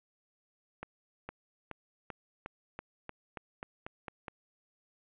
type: accelerating click train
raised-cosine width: 0.5 ms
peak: -25 dBFS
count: 12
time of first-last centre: 0.83-4.282 s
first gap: 460 ms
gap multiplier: 0.92
effects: resampled to 8000 Hz + 10-bit